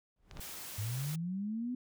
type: noise with exponential growth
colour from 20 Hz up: brown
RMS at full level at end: -41 dBFS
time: 0.16-0.4 s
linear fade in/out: 2 ms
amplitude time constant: 52 ms
type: clicks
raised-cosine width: 0.2 ms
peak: -31 dBFS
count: 2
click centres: 0.312 / 0.371 s
type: noise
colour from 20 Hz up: white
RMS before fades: -45 dBFS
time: 0.4-1.16 s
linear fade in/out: 10 ms
type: linear sweep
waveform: sine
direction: up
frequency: 99.3 to 253.9 Hz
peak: -34 dBFS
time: 0.78-1.75 s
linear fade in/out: 5 ms
effects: none